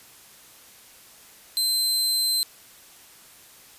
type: tone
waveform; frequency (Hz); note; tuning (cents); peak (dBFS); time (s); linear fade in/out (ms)
sawtooth; 4100; C8; -36; -18; 1.57-2.43; 0
effects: white hiss -50 dBFS RMS until 3.78 s + resampled to 32000 Hz